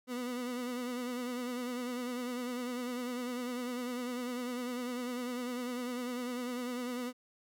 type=tone with vibrato; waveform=30% pulse; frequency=246.9 Hz; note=B3; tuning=in tune; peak=-33 dBFS; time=0.07-7.13 s; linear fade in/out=50 ms; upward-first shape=triangle; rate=10 Hz; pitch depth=59 cents each way; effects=none